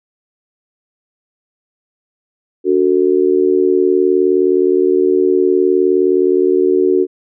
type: tone with amplitude modulation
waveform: sine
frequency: 370 Hz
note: F#4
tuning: in tune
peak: -5 dBFS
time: 2.64-7.07 s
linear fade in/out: 50 ms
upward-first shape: sine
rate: 79.4 Hz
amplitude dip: 95%
effects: none